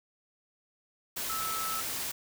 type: tone in noise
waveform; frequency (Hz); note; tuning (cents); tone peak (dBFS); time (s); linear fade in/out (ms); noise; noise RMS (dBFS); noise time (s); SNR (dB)
sine; 1307; E6; -15; -34; 1.29-1.81; 10; white; -35; 1.16-2.12; -2
effects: none